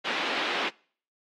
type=band-pass noise; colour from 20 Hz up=white; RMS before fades=-30 dBFS; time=0.04-0.7 s; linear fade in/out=20 ms; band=240 to 3300 Hz; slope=24 dB/octave; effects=noise-tail reverb RT60 0.5 s tail -25 dB re dry + AAC 48 kbps